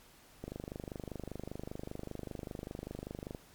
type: click train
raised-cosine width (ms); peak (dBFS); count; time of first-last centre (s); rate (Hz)
2; -27; 74; 0.44-3.348; 25.1
effects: pink hiss -60 dBFS RMS until 3.54 s + MP3 96 kbps